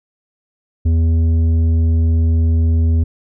sine tone with tanh clipping, 81.8 Hz, E2, 13 cents flat, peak -12 dBFS, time 0.85-3.04 s, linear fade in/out 10 ms, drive 8 dB, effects none

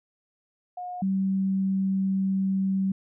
sine tone pair in turn, 720 / 192.25 Hz, F#5 / G3, -47 / -33 cents, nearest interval octave + major seventh, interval 2286 cents, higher first, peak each -32 / -22 dBFS, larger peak second, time 0.77-1.02 / 1.02-2.92 s, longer second, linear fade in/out 5 ms, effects none

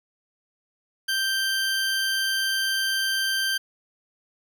20% pulse tone, 1568 Hz, G6, in tune, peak -18 dBFS, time 1.08-3.58 s, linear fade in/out 10 ms, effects none

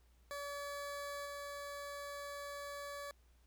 20% pulse tone with level steps, 571 Hz, D5, 49 cents flat, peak -37 / -39 dBFS, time 0.31-3.11 s, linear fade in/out 0 ms, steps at 1.25 s, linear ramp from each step 10 ms, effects added 60 Hz sine -65 dBFS peak until 3.46 s + pink hiss -75 dBFS RMS until 3.46 s

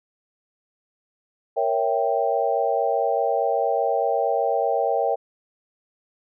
sine chord, A# diminished seventh, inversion none, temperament equal, 466.2 / 554.4 / 659.3 / 784 Hz, A#4 / C#5 / E5 / G5, 0 / 0 / 0 / 0 cents, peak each -25 / -25 / -25 / -24 dBFS, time 1.56-5.16 s, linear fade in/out 20 ms, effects none

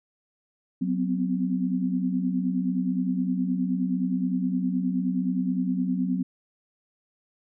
sine tone cluster, 185.1 / 249 / 258.6 Hz, F#3 / B3 / C4, +1 / +14 / -20 cents, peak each -26 / -29 / -28 dBFS, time 0.81-6.23 s, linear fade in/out 10 ms, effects none

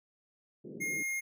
white band-pass noise, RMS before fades -45 dBFS, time 0.64-1.03 s, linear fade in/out 10 ms, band 140 to 450 Hz, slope 48 dB/octave
square tone, 2136 Hz, C7, 35 cents sharp, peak -33 dBFS, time 0.8-1.21 s, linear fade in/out 20 ms
effects none

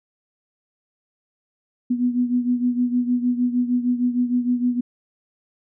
sine beating tone pair, 244.4 / 250.9 Hz, B3 / B3, -18 / +28 cents, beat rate 6.5 Hz, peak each -19 / -24 dBFS, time 1.9-4.81 s, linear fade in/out 10 ms, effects none

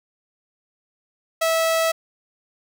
sawtooth tone, 652 Hz, E5, 19 cents flat, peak -14 dBFS, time 1.41-1.92 s, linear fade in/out 10 ms, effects none

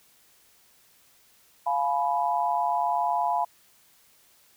sine chord, F diminished, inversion none, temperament equal with one note detuned, 698.5 / 846.6 / 987.8 Hz, F5 / Ab5 / Cb6, 0 / +33 / 0 cents, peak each -27 dBFS, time 1.66-3.45 s, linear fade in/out 10 ms, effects white hiss -60 dBFS RMS until 4.56 s

